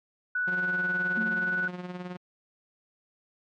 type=tone; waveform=sine; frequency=1480 Hz; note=F#6; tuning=in tune; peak=-25 dBFS; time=0.35-1.68 s; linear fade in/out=5 ms
type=tone with tremolo; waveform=sawtooth; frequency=179.8 Hz; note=F#3; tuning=49 cents flat; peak=-29 dBFS; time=0.47-2.17 s; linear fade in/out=10 ms; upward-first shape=sine; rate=19 Hz; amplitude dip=60%
type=tone with exponential decay; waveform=sine; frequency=221.5 Hz; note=A3; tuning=12 cents sharp; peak=-27 dBFS; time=1.17-1.86 s; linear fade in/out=5 ms; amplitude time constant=150 ms
effects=low-pass 3000 Hz 12 dB/octave + MP3 96 kbps